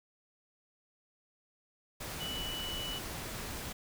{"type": "tone in noise", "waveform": "sine", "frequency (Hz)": 2960, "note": "F#7", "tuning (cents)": 0, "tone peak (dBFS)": -38, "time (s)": [2.2, 2.99], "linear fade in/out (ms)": 10, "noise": "pink", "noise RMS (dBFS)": -41, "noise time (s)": [2, 3.73], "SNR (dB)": 0, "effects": []}